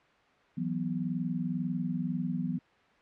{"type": "chord", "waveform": "sine", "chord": "E suspended second", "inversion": "none", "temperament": "equal", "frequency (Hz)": [164.81, 185, 246.9], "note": ["E3", "F#3", "B3"], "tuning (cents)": [0, 0, 0], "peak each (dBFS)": [-34, -34, -34], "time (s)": [0.57, 2.59], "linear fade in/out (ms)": 10, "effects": ["white hiss -62 dBFS RMS until 3.01 s", "low-pass 2000 Hz 12 dB/octave"]}